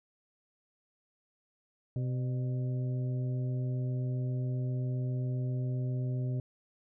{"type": "harmonic tone with a mistuned harmonic", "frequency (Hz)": 127.5, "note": "C3", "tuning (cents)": -44, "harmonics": [1, 2, 3, 4, 5], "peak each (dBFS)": [-30, -42, -46, -54, -49], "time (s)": [1.96, 6.4], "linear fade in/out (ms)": 2, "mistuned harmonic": 5, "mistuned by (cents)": -79, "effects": []}